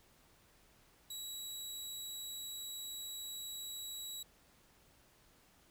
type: tone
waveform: 20% pulse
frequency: 3889 Hz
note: B7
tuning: 27 cents flat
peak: -37 dBFS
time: 1.1-4.23 s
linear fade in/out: 5 ms
effects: pink hiss -67 dBFS RMS until 5.7 s